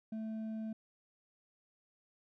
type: tone with hard clipping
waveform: sine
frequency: 220 Hz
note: A3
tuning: in tune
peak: -39 dBFS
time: 0.12-0.73 s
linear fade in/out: 5 ms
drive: 4 dB
effects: none